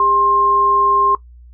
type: tone pair together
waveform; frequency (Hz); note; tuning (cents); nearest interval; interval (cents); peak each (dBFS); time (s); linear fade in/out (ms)
sine; 401.5 / 1060.5; G4 / C6; +41 / +23; octave + perfect fourth; 1682; -23 / -11; 0-1.15; 2
effects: noise-tail reverb RT60 0.1 s tail -17 dB re dry + added 60 Hz sine -38 dBFS peak until 1.53 s